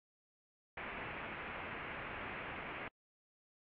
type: low-pass noise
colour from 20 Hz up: white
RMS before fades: -45 dBFS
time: 0.77-2.88 s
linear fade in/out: 2 ms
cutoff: 2600 Hz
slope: 48 dB/octave
effects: AAC 48 kbps